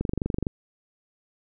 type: click train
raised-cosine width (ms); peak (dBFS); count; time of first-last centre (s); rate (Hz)
3; -13; 12; 0.01-0.468; 24
effects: none